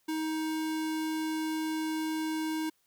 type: tone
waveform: square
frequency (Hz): 315.1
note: D#4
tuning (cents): +22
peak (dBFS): -31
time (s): 0.08-2.7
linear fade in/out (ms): 10
effects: white hiss -72 dBFS RMS until 2.86 s